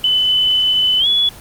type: tone with pitch glide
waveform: sine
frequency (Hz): 3012 to 3400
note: F#7 to G#7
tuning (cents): +30 to +40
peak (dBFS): -11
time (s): 0.04-1.29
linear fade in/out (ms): 2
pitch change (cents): +210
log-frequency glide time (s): 0.99-1.07
effects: pink hiss -37 dBFS RMS until 1.4 s + Opus 24 kbps